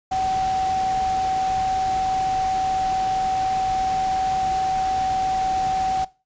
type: tone in noise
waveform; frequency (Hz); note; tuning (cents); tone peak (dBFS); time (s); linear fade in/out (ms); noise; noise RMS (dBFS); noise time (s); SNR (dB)
sine; 758; F#5; +42; -20; 0.11-6.05; 10; pink; -34; 0.11-6.05; +11
effects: noise-tail reverb RT60 0.3 s tail -19 dB re dry + resampled to 16000 Hz